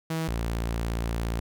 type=tone pair in turn; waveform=sawtooth; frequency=161.7 / 57.17 Hz; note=E3 / A#1; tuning=-33 / -33 cents; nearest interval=octave + tritone; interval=1800 cents; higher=first; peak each=-23 dBFS; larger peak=neither; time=0.1-0.28 / 0.28-1.4 s; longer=second; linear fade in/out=5 ms; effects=none